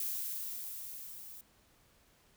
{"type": "noise with level ramp", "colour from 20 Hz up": "violet", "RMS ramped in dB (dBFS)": [-36, -50], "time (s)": [0, 1.41], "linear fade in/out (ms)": 2, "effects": ["pink hiss -67 dBFS RMS until 2.36 s"]}